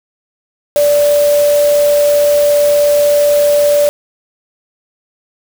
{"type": "tone in noise", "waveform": "sine", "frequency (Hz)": 583, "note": "D5", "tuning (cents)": -13, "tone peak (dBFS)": -7, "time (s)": [0.76, 3.89], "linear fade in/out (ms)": 0, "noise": "white", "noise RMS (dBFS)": -23, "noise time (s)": [0.76, 3.89], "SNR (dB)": 13, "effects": []}